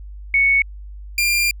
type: tone pair in turn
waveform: sine / sawtooth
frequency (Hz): 2217 / 2393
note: C#7 / D7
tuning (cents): 0 / +32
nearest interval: minor second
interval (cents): 132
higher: second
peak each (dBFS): -12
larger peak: neither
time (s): 0.34-0.62 / 1.18-1.51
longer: second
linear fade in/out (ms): 2
effects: added 50 Hz sine -32 dBFS peak until 1.6 s